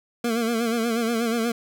25% pulse tone with vibrato, 230.6 Hz, A#3, 19 cents flat, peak -18 dBFS, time 0.24-1.52 s, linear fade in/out 5 ms, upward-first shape sine, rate 8.3 Hz, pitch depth 67 cents each way, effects none

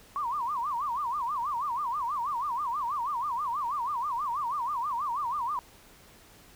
sine tone with vibrato, 1061 Hz, C6, 24 cents sharp, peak -28 dBFS, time 0.16-5.59 s, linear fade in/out 0 ms, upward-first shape sine, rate 6.2 Hz, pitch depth 240 cents each way, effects pink hiss -55 dBFS RMS until 6.55 s

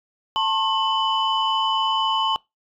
sine tone cluster, 889 / 1077 / 2999 Hz, A5 / C6 / F#7, +18 / +50 / +23 cents, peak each -22 dBFS, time 0.36-2.36 s, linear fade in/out 0 ms, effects noise-tail reverb RT60 0.2 s tail -23 dB re dry + tanh soft clip ceiling -13 dBFS

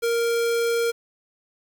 square tone, 466.2 Hz, A#4, in tune, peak -21 dBFS, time 0.02-0.92 s, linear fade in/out 20 ms, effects 8-bit

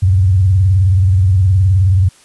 sine tone with vibrato, 94 Hz, F#2, 28 cents sharp, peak -7 dBFS, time 0.02-2.09 s, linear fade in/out 10 ms, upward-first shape sine, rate 19 Hz, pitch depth 140 cents each way, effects white hiss -46 dBFS RMS until 2.24 s + resampled to 24000 Hz

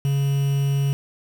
triangle tone with quantisation, 139.4 Hz, C#3, 10 cents sharp, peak -16 dBFS, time 0.05-0.93 s, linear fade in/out 0 ms, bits 6, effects none

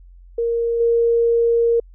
sine tone with level steps, 466.2 Hz, A#4, in tune, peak -17 / -13 dBFS, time 0.38-1.8 s, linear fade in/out 5 ms, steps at 0.8 s, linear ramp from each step 5 ms, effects added 44 Hz sine -41 dBFS peak until 1.94 s

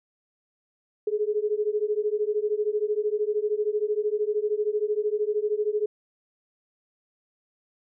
sine beating tone pair, 415.3 / 428.3 Hz, G#4 / A4, 0 / -47 cents, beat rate 13 Hz, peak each -26 dBFS, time 1.07-5.86 s, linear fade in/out 5 ms, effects none

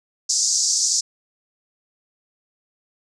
white band-pass noise, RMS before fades -20 dBFS, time 0.29-1.01 s, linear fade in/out 10 ms, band 5000 to 7200 Hz, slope 48 dB/octave, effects none

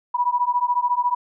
sine beating tone pair, 970 / 984 Hz, B5 / B5, -31 / -7 cents, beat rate 14 Hz, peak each -21 dBFS, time 0.14-1.15 s, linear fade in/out 10 ms, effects none

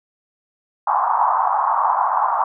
white band-pass noise, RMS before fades -18 dBFS, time 0.87-2.44 s, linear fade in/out 5 ms, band 790 to 1100 Hz, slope 48 dB/octave, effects none

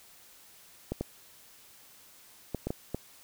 clicks, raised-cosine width 2 ms, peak -18 dBFS, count 6, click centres 0.92 / 1.01 / 2.547 / 2.67 / 2.705 / 2.946 s, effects white hiss -56 dBFS RMS until 3.23 s

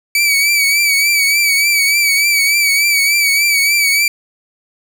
sawtooth tone with vibrato, 2287 Hz, D7, 47 cents flat, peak -7 dBFS, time 0.15-4.08 s, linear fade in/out 2 ms, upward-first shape triangle, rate 3.4 Hz, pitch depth 62 cents each way, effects none

